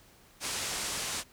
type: low-pass noise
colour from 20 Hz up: white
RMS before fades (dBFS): -35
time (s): 0.4-1.24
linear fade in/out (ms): 50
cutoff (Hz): 9200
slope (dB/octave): 24
effects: pink hiss -59 dBFS RMS until 1.32 s